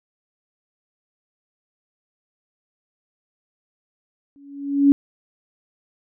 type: tone with exponential growth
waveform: sine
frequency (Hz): 281.3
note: C#4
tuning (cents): +26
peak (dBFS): -7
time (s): 4.36-4.92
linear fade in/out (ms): 0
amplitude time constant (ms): 120
effects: none